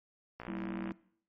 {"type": "click train", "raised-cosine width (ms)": 0.5, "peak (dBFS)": -28, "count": 31, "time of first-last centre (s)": [0.4, 0.908], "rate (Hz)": 59}
{"type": "chord", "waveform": "triangle", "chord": "E diminished", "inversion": "first", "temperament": "equal with one note detuned", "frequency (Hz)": [192.3, 233.1, 329.6], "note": ["G3", "Bb3", "E4"], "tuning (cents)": [-33, 0, 0], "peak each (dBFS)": [-38, -42, -39], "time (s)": [0.48, 0.92], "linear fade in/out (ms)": 0}
{"effects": ["noise-tail reverb RT60 0.6 s tail -20 dB re dry", "MP3 32 kbps"]}